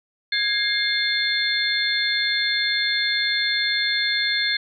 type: tone cluster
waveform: sine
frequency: 1650 / 2121 / 3551 / 4241 Hz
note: G#6 / C7 / A7 / C8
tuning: -12 / +23 / +15 / +23 cents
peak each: -25 dBFS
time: 0.32-4.57 s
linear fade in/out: 5 ms
effects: none